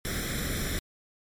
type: noise with comb filter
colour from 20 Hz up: pink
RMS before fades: -31 dBFS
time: 0.05-0.79 s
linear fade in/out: 0 ms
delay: 0.54 ms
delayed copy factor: +0.8
effects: MP3 64 kbps